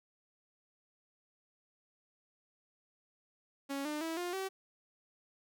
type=tone with pitch steps; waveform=sawtooth; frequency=277.2 / 300.5 / 325.9 / 353.3 / 383.1 Hz; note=C#4 / D4 / E4 / F4 / G4; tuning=0 / +40 / -20 / +20 / -40 cents; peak=-32 dBFS; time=3.69-4.49 s; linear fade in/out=20 ms; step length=160 ms; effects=none